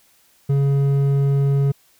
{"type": "tone with hard clipping", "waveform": "sine", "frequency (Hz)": 139.3, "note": "C#3", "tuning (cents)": 9, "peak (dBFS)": -16, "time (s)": [0.49, 1.72], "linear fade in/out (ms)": 10, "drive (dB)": 6, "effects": ["white hiss -57 dBFS RMS until 1.99 s"]}